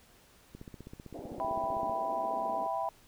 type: click train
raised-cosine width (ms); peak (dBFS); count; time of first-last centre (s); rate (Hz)
3; -32; 22; 0.55-1.896; 15.6
type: band-pass noise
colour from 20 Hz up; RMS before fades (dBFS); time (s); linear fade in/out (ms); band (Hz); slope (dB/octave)
pink; -44; 1.14-2.67; 5; 210 to 780; 48
type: chord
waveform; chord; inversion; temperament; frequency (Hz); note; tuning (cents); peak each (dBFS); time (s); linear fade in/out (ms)
sine; E minor; none; equal; 659.3 / 784 / 987.8; E5 / G5 / B5; 0 / 0 / 0; -35; 1.4-2.89; 0
effects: pink hiss -61 dBFS RMS until 3.07 s